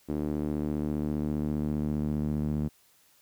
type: tone with band-pass filter sweep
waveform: sawtooth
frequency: 75 Hz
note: D2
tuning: 37 cents sharp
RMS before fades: -30 dBFS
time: 0.08-2.69 s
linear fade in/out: 20 ms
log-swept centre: 300 to 200 Hz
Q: 2.1
effects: white hiss -63 dBFS RMS until 3.21 s